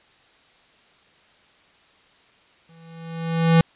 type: tone with exponential growth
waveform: square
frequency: 164.81 Hz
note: E3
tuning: in tune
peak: -11 dBFS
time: 2.69-3.61 s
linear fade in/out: 2 ms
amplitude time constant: 200 ms
effects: white hiss -56 dBFS RMS until 3.75 s + resampled to 8000 Hz